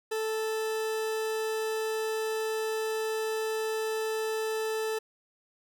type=tone; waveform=40% pulse; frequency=439.1 Hz; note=A4; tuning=4 cents flat; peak=-28 dBFS; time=0.11-4.99 s; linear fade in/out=10 ms; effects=none